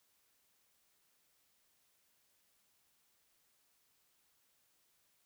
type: silence
effects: white hiss -75 dBFS RMS until 5.25 s